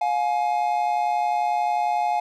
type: tone pair together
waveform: triangle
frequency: 710 / 841.2 Hz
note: F5 / G#5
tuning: +28 / +22 cents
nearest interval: minor third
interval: 294 cents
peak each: -21 dBFS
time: 0.01-2.2 s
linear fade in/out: 5 ms
effects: none